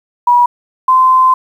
sine tone pair in turn, 969 / 1033.2 Hz, B5 / C6, -33 / -22 cents, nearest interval minor second, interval 111 cents, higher second, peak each -5 dBFS, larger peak neither, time 0.27-0.46 / 0.88-1.34 s, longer second, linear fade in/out 5 ms, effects 7-bit

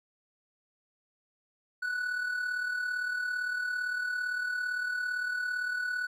triangle tone with amplitude modulation, 1480 Hz, F#6, in tune, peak -26 dBFS, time 1.82-6.07 s, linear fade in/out 10 ms, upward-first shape sine, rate 37.7 Hz, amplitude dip 50%, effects none

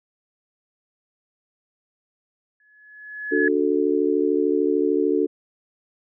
sine tone with exponential growth, 1700 Hz, G#6, 40 cents sharp, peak -18 dBFS, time 2.6-3.48 s, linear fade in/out 2 ms, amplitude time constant 190 ms
sine chord, D major, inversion none, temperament just, 293.7 / 367.1 / 440.5 Hz, D4 / F#4 / A4, 0 / -14 / +2 cents, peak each -22 dBFS, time 3.31-5.27 s, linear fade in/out 20 ms
effects none

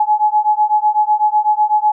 sine beating tone pair, 844 / 852 Hz, G#5 / G#5, +28 / +44 cents, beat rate 8 Hz, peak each -14 dBFS, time 0-1.92 s, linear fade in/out 5 ms, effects none

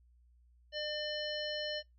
harmonic tone, 600 Hz, D5, 37 cents sharp, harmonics 1 / 3 / 5 / 7 / 9, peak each -39 / -44 / -41 / -43 / -47 dBFS, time 0.72-1.83 s, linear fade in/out 50 ms, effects noise-tail reverb RT60 0.2 s tail -26 dB re dry + added 60 Hz sine -62 dBFS peak until 1.98 s

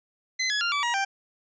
20% pulse tone with pitch steps, 2041 / 1686.8 / 1394 / 1152.1 / 952.2 / 786.9 Hz, C7 / G#6 / F6 / D6 / A#5 / G5, -44 / +26 / -4 / -34 / +37 / +6 cents, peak -19 dBFS, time 0.39-1.05 s, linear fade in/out 10 ms, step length 110 ms, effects resampled to 16000 Hz

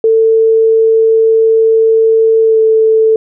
sine tone with pitch glide, 446.8 to 441.9 Hz, A4 to A4, +27 to +7 cents, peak -5 dBFS, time 0.04-3.16 s, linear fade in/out 2 ms, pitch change -20 cents, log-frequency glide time 2.43-2.59 s, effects none

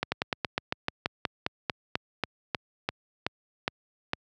slowing click train, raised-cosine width 0.3 ms, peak -10 dBFS, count 19, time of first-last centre 0.03-4.134 s, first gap 90 ms, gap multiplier 1.1, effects high-pass 80 Hz 12 dB/octave

